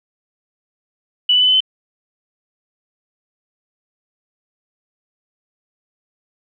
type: tone with pitch steps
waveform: sine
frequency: 2962 / 2984 / 3007 / 3029 / 3052 Hz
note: F#7 / F#7 / F#7 / F#7 / G7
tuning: +1 / +14 / +27 / +40 / -47 cents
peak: -10 dBFS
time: 1.29-1.605 s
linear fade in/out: 5 ms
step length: 63 ms
effects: none